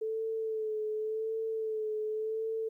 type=tone with vibrato; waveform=sine; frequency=437.4 Hz; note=A4; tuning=10 cents flat; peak=-31 dBFS; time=0.01-2.69 s; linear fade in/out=10 ms; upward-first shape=sine; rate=0.89 Hz; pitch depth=33 cents each way; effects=12-bit